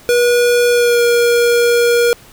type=tone with pitch glide; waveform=square; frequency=483.2 to 475.4 Hz; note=B4 to A#4; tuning=-38 to +34 cents; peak=-10 dBFS; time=0.09-2.13 s; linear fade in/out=0 ms; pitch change=-28 cents; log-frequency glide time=0.7-1.01 s; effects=pink hiss -42 dBFS RMS until 2.32 s